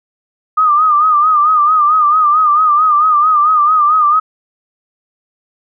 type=tone with vibrato; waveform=sine; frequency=1221 Hz; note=D#6; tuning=33 cents flat; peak=-7 dBFS; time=0.57-4.2 s; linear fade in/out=10 ms; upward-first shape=sine; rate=4.5 Hz; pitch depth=76 cents each way; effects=none